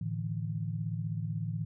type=chord; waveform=sine; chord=A suspended fourth; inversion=none; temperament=equal with one note detuned; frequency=110 / 148.62 / 164.81 Hz; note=A2 / D3 / E3; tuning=0 / +21 / 0 cents; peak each=-35 / -38 / -36 dBFS; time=0.01-1.65 s; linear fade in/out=5 ms; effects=none